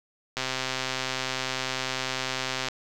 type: click train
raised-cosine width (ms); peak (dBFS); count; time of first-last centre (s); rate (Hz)
0.2; -11; 302; 0.37-2.685; 130
effects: none